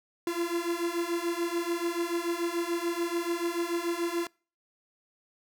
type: beating tone pair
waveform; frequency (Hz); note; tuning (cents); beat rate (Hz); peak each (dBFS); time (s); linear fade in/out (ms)
45% pulse; 338.5 / 345.4; E4 / F4; +46 / -19; 6.9; -32 / -31; 0.27-4.27; 2
effects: noise-tail reverb RT60 0.4 s tail -26 dB re dry